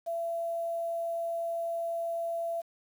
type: tone with quantisation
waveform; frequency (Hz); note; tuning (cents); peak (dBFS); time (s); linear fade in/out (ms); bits
sine; 673; E5; +36; -30; 0.06-2.62; 20; 9
effects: none